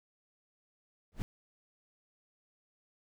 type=noise with exponential growth; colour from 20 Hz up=brown; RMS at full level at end=-31 dBFS; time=1.12-1.22 s; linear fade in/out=0 ms; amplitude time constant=21 ms; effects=none